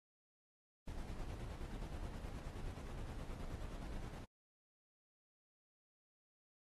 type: noise with tremolo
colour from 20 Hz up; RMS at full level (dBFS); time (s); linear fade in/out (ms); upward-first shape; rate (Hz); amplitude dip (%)
brown; -45; 0.87-4.25; 10; square; 9.5; 35
effects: AAC 32 kbps